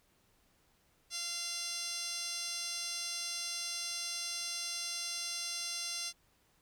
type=tone with band-pass filter; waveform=10% pulse; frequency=690 Hz; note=F5; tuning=21 cents flat; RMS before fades=-39 dBFS; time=1.1-6.13 s; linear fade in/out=50 ms; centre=6400 Hz; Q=6.8; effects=pink hiss -71 dBFS RMS until 6.61 s